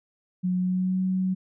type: tone with pitch glide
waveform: sine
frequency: 182.1 to 186.68 Hz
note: F#3 to F#3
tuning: -27 to +16 cents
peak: -22 dBFS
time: 0.43-1.35 s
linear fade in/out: 20 ms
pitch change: +43 cents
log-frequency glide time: 0.57-1 s
effects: none